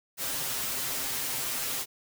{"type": "noise with comb filter", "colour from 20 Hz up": "white", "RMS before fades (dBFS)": -32, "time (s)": [0.17, 1.86], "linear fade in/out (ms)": 50, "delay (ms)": 7.6, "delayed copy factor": 0.95, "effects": []}